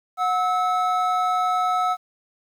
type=tone pair together; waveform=triangle; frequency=730.4 / 1300 Hz; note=F#5 / E6; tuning=-23 / -24 cents; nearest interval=minor seventh; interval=999 cents; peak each=-20 dBFS; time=0.17-1.97 s; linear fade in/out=50 ms; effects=9-bit